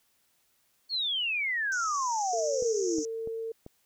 sine exponential sweep, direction down, 4435 to 291.4 Hz, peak -27 dBFS, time 0.89-3.04 s, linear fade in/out 50 ms
white band-pass noise, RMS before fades -39 dBFS, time 1.72-3.05 s, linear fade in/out 0 ms, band 5500 to 6900 Hz, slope 96 dB/octave
sine tone with pitch glide, 454.6 to 451.5 Hz, A#4 to A4, -43 to +45 cents, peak -32 dBFS, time 2.33-3.52 s, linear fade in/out 5 ms, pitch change -12 cents, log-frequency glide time 2.91-3.06 s
clicks, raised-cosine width 2 ms, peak -30 dBFS, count 4, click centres 2.624 / 2.984 / 3.274 / 3.664 s
effects white hiss -70 dBFS RMS until 3.85 s

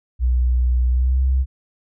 sine tone with pitch glide, 61.74 to 65.37 Hz, B1 to C2, 0 to -1 cents, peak -14 dBFS, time 0.19-1.46 s, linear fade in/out 50 ms, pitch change +99 cents, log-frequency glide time 0.89-1.21 s, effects none

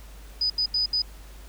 sine tone bursts at uneven times, 4978 Hz, D#8, in tune, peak -21 dBFS, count 4, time 0.41-0.5 / 0.58-0.66 / 0.74-0.86 / 0.93-1.02 s, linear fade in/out 5 ms, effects added 50 Hz sine -42 dBFS peak until 1.48 s + pink hiss -51 dBFS RMS until 1.48 s

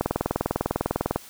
click train, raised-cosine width 1 ms, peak -8 dBFS, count 24, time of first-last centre 0.01-1.16 s, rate 20 Hz, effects white hiss -46 dBFS RMS until 1.29 s

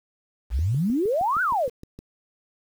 sine exponential two-way sweep, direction up then down, 52.6 to 1557 to 444.8 Hz, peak -20 dBFS, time 0.5-1.7 s, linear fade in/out 50 ms, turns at 1.42 s
click train, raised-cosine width 3 ms, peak -27 dBFS, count 10, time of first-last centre 0.59-1.99 s, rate 6.43 Hz
effects 8-bit

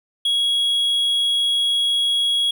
triangle tone, 3322 Hz, G#7, in tune, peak -15 dBFS, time 0.25-2.51 s, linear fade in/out 5 ms, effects none

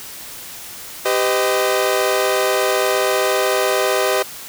sawtooth chord, G augmented, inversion none, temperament equal with one note detuned, 392 / 506.6 / 622.3 Hz, G4 / B4 / D#5, 0 / +44 / 0 cents, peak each -16 dBFS, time 1.05-4.23 s, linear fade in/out 10 ms, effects white hiss -34 dBFS RMS until 4.48 s

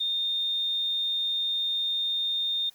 sine tone, 3646 Hz, A#7, 39 cents flat, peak -25 dBFS, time 0-2.7 s, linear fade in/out 10 ms, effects white hiss -59 dBFS RMS until 2.74 s

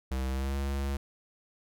square tone with pitch glide, 65.4 to 69.01 Hz, C2 to C#2, 0 to -7 cents, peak -30 dBFS, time 0.11-0.97 s, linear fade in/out 5 ms, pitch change +93 cents, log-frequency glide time 0.28-0.57 s, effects none

